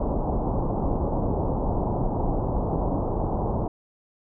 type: low-pass noise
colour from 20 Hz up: pink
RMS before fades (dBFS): -25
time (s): 0-3.68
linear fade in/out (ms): 5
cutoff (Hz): 960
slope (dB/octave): 48
effects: none